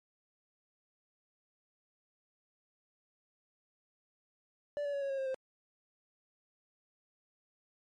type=tone with pitch steps; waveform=triangle; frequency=582 / 572 / 562.2 / 552.5 / 543 / 533.7 / 524.5 Hz; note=D5 / D5 / C#5 / C#5 / C#5 / C5 / C5; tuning=-16 / -46 / +24 / -6 / -36 / +34 / +4 cents; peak=-31 dBFS; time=4.77-5.344 s; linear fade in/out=0 ms; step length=82 ms; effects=MP3 48 kbps